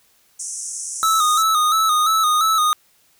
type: band-pass noise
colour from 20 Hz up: pink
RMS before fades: -29 dBFS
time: 0.39-1.43 s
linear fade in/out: 10 ms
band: 5700 to 10000 Hz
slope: 96 dB/octave
type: tone with vibrato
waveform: square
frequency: 1270 Hz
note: D#6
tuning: 35 cents sharp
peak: -15 dBFS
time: 1.03-2.73 s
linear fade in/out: 0 ms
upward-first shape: square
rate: 2.9 Hz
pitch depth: 49 cents each way
effects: white hiss -58 dBFS RMS until 3.19 s